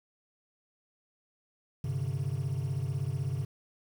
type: chord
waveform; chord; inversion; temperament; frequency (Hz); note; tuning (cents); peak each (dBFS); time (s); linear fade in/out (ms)
triangle; G suspended fourth; none; equal with one note detuned; 97.55 / 130.81 / 146.83; G2 / C3 / D3; -8 / 0 / 0; -34 / -30 / -33; 1.84-3.45; 5
effects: tanh soft clip ceiling -20 dBFS + 9-bit